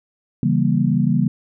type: chord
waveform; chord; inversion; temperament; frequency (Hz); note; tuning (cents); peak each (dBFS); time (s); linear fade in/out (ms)
sine; C# diminished seventh; none; equal with one note detuned; 138.59 / 164.81 / 196 / 236.5; C#3 / E3 / G3 / Bb3; 0 / 0 / 0 / +25; -20; 0.43-1.28; 2
effects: none